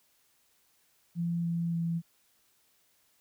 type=tone with pitch steps; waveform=sine; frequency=170.3 / 168.93 / 167.57 Hz; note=F3 / E3 / E3; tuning=-43 / +43 / +29 cents; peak=-28 dBFS; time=1.15-2.02 s; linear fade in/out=50 ms; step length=290 ms; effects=white hiss -69 dBFS RMS until 3.2 s